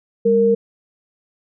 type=tone pair together; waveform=sine; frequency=200 / 462.4 Hz; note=G3 / A#4; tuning=+35 / -14 cents; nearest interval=octave + minor third; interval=1451 cents; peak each=-19 / -12 dBFS; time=0.25-0.55 s; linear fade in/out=10 ms; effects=none